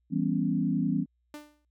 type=chord; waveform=sine; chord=C# half-diminished seventh; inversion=first; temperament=equal; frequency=164.81 / 196 / 246.9 / 277.2 Hz; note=E3 / G3 / B3 / C#4; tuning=0 / 0 / 0 / 0 cents; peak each=-30 dBFS; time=0.1-1.06 s; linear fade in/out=50 ms
type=tone with exponential decay; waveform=sawtooth; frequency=297.5 Hz; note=D4; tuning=22 cents sharp; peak=-34 dBFS; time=1.34-1.65 s; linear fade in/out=2 ms; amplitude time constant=66 ms
effects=added 60 Hz sine -70 dBFS peak until 1.7 s